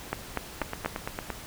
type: two click trains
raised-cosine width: 0.5 ms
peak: -12 / -16 dBFS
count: 4 / 7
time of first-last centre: 0.13-0.86 / 0.62-1.303 s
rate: 4.11 / 8.79 Hz
effects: pink hiss -43 dBFS RMS until 1.46 s